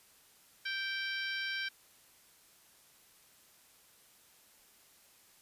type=harmonic tone with a mistuned harmonic; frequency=784 Hz; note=G5; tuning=in tune; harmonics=2 / 3 / 4 / 5 / 6 / 7; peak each=-37 / -41 / -43 / -45 / -47 / -48 dBFS; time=0.65-1.69 s; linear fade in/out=10 ms; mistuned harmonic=3; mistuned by=-21 cents; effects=white hiss -63 dBFS RMS until 5.41 s + resampled to 32000 Hz